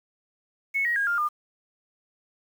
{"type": "tone with pitch steps", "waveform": "sine", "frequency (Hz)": [2200, 1893.2, 1629.2, 1402, 1206.5], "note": ["C#7", "A#6", "G#6", "F6", "D6"], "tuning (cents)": [-14, 26, -34, 6, 46], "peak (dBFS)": -22, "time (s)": [0.74, 1.29], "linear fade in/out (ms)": 20, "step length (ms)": 110, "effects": ["8-bit"]}